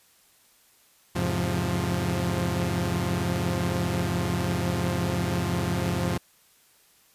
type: tone cluster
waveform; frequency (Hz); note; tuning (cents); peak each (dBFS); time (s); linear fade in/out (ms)
sawtooth; 84.9 / 105.2 / 132.8 / 175.6; F2 / G#2 / C3 / F3; -48 / +23 / +26 / +10; -28 / -27 / -27 / -24; 1.15-6.18; 10
effects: white hiss -60 dBFS RMS until 7.14 s + resampled to 32000 Hz